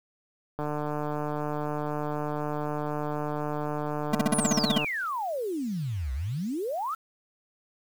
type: click train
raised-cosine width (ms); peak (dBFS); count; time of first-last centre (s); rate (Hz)
1; -18; 635; 0.59-4.845; 149
type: tone bursts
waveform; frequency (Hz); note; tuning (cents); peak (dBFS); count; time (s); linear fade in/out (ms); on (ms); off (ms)
square; 217.9; A3; -17; -20; 11; 4.13-4.781; 5; 21; 42
type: exponential two-way sweep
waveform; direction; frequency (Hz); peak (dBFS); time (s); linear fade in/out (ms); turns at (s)
sine; down then up; 11175 to 61.3 to 1389; -28; 4.32-6.95; 10; 6.13
effects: 8-bit